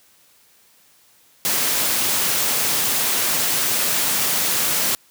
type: high-pass noise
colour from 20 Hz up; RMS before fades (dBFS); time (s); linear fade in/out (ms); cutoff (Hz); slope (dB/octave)
white; -20; 1.45-4.95; 0; 100; 48
effects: white hiss -55 dBFS RMS until 5.1 s + high-pass 60 Hz 12 dB/octave